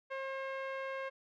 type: tone with low-pass filter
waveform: sawtooth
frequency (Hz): 536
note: C5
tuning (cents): +42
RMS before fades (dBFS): -40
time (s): 0.1-1.1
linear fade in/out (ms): 20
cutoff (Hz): 2100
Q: 1.6
effects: none